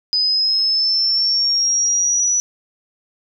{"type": "linear sweep", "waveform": "sine", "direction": "up", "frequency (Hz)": [4978, 5920], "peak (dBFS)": -14, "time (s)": [0.13, 2.4], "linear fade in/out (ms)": 0, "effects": []}